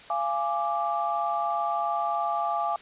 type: chord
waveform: sine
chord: D diminished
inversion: first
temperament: equal with one note detuned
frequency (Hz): 687.6 / 830.6 / 1174.7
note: F5 / Ab5 / D6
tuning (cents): -27 / 0 / 0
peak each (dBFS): -29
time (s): 0.1-2.76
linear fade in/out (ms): 2
effects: white hiss -48 dBFS RMS until 2.81 s + resampled to 8000 Hz